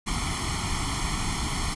pink noise with comb filter, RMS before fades -28 dBFS, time 0.06-1.75 s, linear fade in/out 20 ms, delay 0.93 ms, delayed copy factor +0.9, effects resampled to 24000 Hz

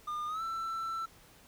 triangle tone with pitch glide, 1210 to 1334.8 Hz, D#6 to E6, -49 to +21 cents, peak -32 dBFS, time 0.07-1.06 s, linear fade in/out 10 ms, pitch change +170 cents, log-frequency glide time 0.27-0.42 s, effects pink hiss -59 dBFS RMS until 1.47 s

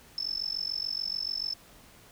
sine tone with amplitude modulation, 5274 Hz, E8, in tune, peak -26 dBFS, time 0.18-1.54 s, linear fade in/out 0 ms, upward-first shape sine, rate 46.9 Hz, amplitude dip 100%, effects pink hiss -55 dBFS RMS until 2.11 s

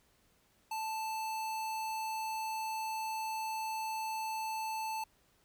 square tone, 880 Hz, A5, in tune, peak -36 dBFS, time 0.71-5.04 s, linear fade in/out 5 ms, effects pink hiss -70 dBFS RMS until 5.44 s

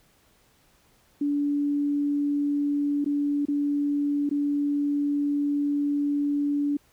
sine tone with dropouts, 288.3 Hz, D4, 32 cents flat, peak -22 dBFS, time 1.21-6.77 s, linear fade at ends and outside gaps 5 ms, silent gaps 3.045-3.06 / 3.454-3.483 / 4.293-4.311 s, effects pink hiss -62 dBFS RMS until 6.92 s

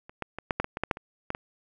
clicks, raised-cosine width 0.5 ms, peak -29 / -16 / -20 / -10 / -10 / -18 / -17 / -11 / -9 / -24 / -15 / -17 dBFS, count 12, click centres 0.095 / 0.223 / 0.386 / 0.508 / 0.6 / 0.644 / 0.771 / 0.836 / 0.912 / 0.971 / 1.304 / 1.349 s, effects none

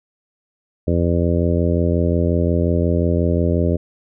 harmonic tone, 85.6 Hz, F2, 34 cents flat, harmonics 1 / 2 / 3 / 4 / 5 / 6 / 7, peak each -18 / -21 / -23 / -24 / -25 / -26 / -26 dBFS, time 0.87-3.77 s, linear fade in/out 10 ms, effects none

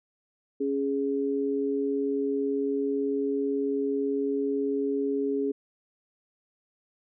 sine tone pair together, 277.2 / 415.3 Hz, C#4 / G#4, 0 / 0 cents, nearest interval perfect fifth, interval 700 cents, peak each -28 / -27 dBFS, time 0.6-5.52 s, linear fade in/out 10 ms, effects none

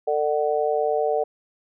harmonic tone, 149.5 Hz, D3, 31 cents sharp, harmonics 3 / 4 / 5, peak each -23 / -24 / -25 dBFS, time 0.07-1.24 s, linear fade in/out 10 ms, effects none

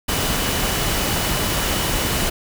sine tone in noise, 2960 Hz, F#7, in tune, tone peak -32 dBFS, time 0.08-2.3 s, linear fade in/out 10 ms, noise pink, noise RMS -21 dBFS, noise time 0.08-2.3 s, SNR -14 dB, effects none

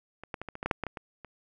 clicks, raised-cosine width 0.5 ms, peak -27 / -19 / -22 / -23 / -25 / -20 / -14 / -9 / -16 / -19 / -23 / -29 dBFS, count 12, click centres 0.236 / 0.342 / 0.416 / 0.487 / 0.554 / 0.629 / 0.66 / 0.712 / 0.837 / 0.867 / 0.972 / 1.247 s, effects none

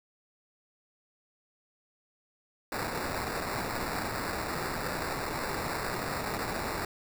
violet noise with sample-and-hold, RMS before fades -34 dBFS, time 2.72-6.85 s, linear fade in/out 2 ms, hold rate 3150 Hz, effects none

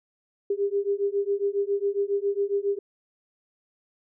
sine beating tone pair, 397.8 / 405.1 Hz, G4 / G#4, +25 / -43 cents, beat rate 7.3 Hz, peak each -26 dBFS, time 0.5-2.79 s, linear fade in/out 5 ms, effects none

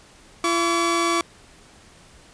sawtooth tone pair together, 339.2 / 1140 Hz, E4 / C#6, +50 / +48 cents, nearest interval octave + major sixth, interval 2098 cents, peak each -18 dBFS, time 0.44-1.21 s, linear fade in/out 2 ms, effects pink hiss -50 dBFS RMS until 2.33 s + resampled to 22050 Hz

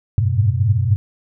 sine tone cluster, 93.2 / 102.7 / 106.6 / 125.4 Hz, F#2 / G#2 / G#2 / B2, +13 / -19 / +46 / +27 cents, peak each -19 dBFS, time 0.18-0.96 s, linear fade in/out 0 ms, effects none

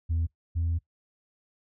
sine tone pair in turn, 82.41 / 83.46 Hz, E2 / E2, 0 / +22 cents, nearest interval unison, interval 22 cents, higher second, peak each -22 / -23 dBFS, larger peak first, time 0.09-0.27 / 0.55-0.79 s, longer second, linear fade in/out 20 ms, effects noise-tail reverb RT60 0.1 s tail -19 dB re dry + tanh soft clip ceiling -22 dBFS

